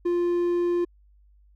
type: tone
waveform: triangle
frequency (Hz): 349.2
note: F4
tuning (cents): 0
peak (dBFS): -19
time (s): 0.05-0.85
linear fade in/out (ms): 10
effects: added 50 Hz sine -54 dBFS peak until 1.55 s